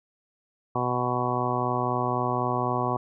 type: harmonic tone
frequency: 123.9 Hz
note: B2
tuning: 6 cents sharp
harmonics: 1 / 2 / 3 / 4 / 5 / 6 / 7 / 8 / 9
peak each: -31 / -33 / -32 / -36 / -34 / -31 / -35 / -31 / -31 dBFS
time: 0.75-2.97 s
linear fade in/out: 5 ms
effects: none